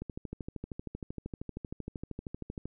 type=click train; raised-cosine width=3 ms; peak=-25 dBFS; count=35; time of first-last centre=0.02-2.656 s; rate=12.9 Hz; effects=none